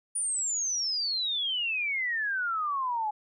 sine exponential sweep, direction down, 9610 to 829 Hz, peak -27 dBFS, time 0.15-3.11 s, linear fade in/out 10 ms, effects none

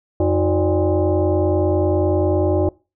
sine tone with frequency modulation, 138.59 Hz, C#3, in tune, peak -14 dBFS, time 0.2-2.69 s, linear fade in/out 2 ms, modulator 227 Hz, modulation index 2.3, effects noise-tail reverb RT60 0.3 s tail -23 dB re dry

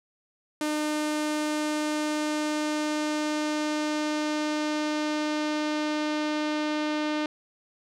sawtooth tone with low-pass filter sweep, 302.9 Hz, D#4, 46 cents flat, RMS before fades -28 dBFS, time 0.61-7.26 s, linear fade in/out 2 ms, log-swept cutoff 10000 to 4100 Hz, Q 1.1, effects none

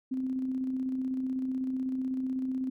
sine tone with tremolo, 260 Hz, C4, 11 cents flat, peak -28 dBFS, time 0.11-2.7 s, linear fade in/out 10 ms, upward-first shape square, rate 16 Hz, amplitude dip 25%, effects none

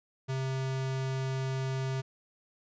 square tone, 132.5 Hz, C3, 22 cents sharp, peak -31 dBFS, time 0.28-2.02 s, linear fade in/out 20 ms, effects resampled to 16000 Hz

